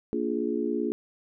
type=chord; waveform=sine; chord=Bb dominant seventh; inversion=none; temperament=just; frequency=233.1 / 291.4 / 349.6 / 419.5 Hz; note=Bb3 / D4 / F4 / Ab4; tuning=0 / -13 / +2 / +17 cents; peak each=-31 dBFS; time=0.13-0.92 s; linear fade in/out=0 ms; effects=none